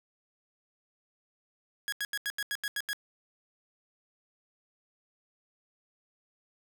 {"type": "tone bursts", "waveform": "sawtooth", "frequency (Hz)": 1661.2, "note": "G#6", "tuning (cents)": 0, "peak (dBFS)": -27, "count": 9, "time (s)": [1.88, 2.931], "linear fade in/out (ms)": 0, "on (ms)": 43, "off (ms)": 83, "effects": []}